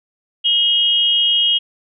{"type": "tone pair together", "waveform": "sine", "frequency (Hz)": [2892, 3246], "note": ["F#7", "G#7"], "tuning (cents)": [-40, -40], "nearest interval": "major second", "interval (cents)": 200, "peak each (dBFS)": -15, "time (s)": [0.44, 1.59], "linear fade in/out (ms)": 20, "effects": []}